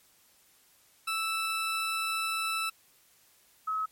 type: tone pair in turn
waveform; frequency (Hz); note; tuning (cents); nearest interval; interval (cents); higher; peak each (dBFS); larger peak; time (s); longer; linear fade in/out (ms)
20% pulse / sine; 1318.5 / 1283.9; E6 / E6; 0 / -46; unison; 46; first; -24 / -28; first; 1.07-2.7 / 3.67-3.86; first; 10
effects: white hiss -63 dBFS RMS until 3.91 s + MP3 64 kbps